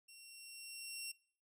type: tone with level ramp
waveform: 15% pulse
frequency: 2734 Hz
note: F7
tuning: 37 cents flat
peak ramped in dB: -50 to -35 dBFS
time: 0.08-1.12 s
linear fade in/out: 10 ms
effects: noise-tail reverb RT60 0.5 s tail -21 dB re dry